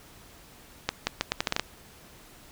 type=accelerating click train; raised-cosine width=0.2 ms; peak=-7 dBFS; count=9; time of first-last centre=0.89-1.596 s; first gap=180 ms; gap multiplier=0.78; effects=pink hiss -52 dBFS RMS until 2.51 s